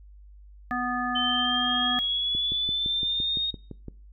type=harmonic tone; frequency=246.9 Hz; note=B3; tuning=in tune; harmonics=1 / 3 / 5 / 7; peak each=-31 / -31 / -31 / -31 dBFS; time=0.71-1.99 s; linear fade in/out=0 ms
type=linear sweep; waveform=sine; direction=up; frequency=3076 to 3729 Hz; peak=-24 dBFS; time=1.15-3.51 s; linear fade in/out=10 ms
type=click train; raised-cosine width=3 ms; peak=-24 dBFS; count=10; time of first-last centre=2.35-3.883 s; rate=5.87 Hz
effects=noise-tail reverb RT60 0.4 s tail -21 dB re dry + added 50 Hz sine -46 dBFS peak until 4.12 s